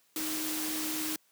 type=tone in noise; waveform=sine; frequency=311.1 Hz; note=D#4; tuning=in tune; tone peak=-36 dBFS; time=0.16-1.16 s; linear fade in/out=2 ms; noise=white; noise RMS=-35 dBFS; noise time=0.16-1.16 s; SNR=-4 dB; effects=white hiss -68 dBFS RMS until 1.31 s + high-pass 150 Hz 12 dB/octave